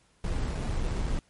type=noise with sample-and-hold; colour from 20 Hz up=brown; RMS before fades=-29 dBFS; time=0.24-1.19 s; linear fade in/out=2 ms; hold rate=3150 Hz; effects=pink hiss -65 dBFS RMS until 1.29 s + MP3 48 kbps